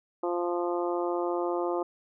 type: harmonic tone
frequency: 174.61 Hz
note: F3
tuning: in tune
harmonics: 2 / 3 / 4 / 5 / 6 / 7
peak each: -29 / -33 / -35 / -37 / -39 / -40 dBFS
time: 0.23-1.83 s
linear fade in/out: 5 ms
effects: none